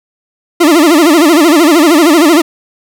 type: tone with vibrato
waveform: 40% pulse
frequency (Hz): 317.7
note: D#4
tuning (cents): +36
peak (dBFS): -3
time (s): 0.6-2.42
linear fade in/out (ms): 10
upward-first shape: sine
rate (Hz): 13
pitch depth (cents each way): 180
effects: none